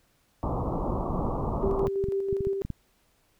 pink low-pass noise, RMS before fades -29 dBFS, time 0.43-1.87 s, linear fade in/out 0 ms, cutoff 1200 Hz, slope 96 dB/octave
clicks, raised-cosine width 5 ms, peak -20 dBFS, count 11, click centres 1.193 / 1.253 / 1.674 / 1.88 / 2.041 / 2.086 / 2.328 / 2.407 / 2.471 / 2.65 / 2.703 s
sine tone with tremolo, 392 Hz, G4, in tune, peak -24 dBFS, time 1.63-2.62 s, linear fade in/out 0 ms, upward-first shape square, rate 6.1 Hz, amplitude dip 35%
effects pink hiss -67 dBFS RMS until 3.39 s

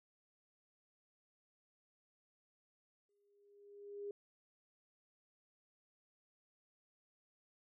sine tone with exponential growth, 406.4 Hz, G#4, 38 cents flat, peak -40 dBFS, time 3.09-4.11 s, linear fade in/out 2 ms, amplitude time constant 220 ms, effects none

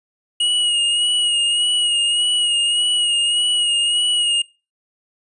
square tone with vibrato, 2887 Hz, F#7, 43 cents flat, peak -16 dBFS, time 0.4-4.42 s, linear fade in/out 5 ms, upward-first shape sine, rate 1.7 Hz, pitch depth 33 cents each way, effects noise-tail reverb RT60 0.3 s tail -22 dB re dry + resampled to 24000 Hz

